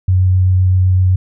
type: tone with vibrato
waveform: sine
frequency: 92.5 Hz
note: F#2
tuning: in tune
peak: -8 dBFS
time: 0.08-1.16 s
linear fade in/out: 5 ms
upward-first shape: sine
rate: 7.8 Hz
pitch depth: 9 cents each way
effects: none